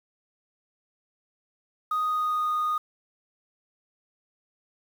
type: tone with pitch glide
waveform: sine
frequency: 1244.5 to 1233.8 Hz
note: D#6 to D#6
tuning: 0 to -15 cents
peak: -22 dBFS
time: 1.91-2.78 s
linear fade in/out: 5 ms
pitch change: -15 cents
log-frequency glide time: 2.05-2.49 s
effects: tanh soft clip ceiling -20 dBFS + 8-bit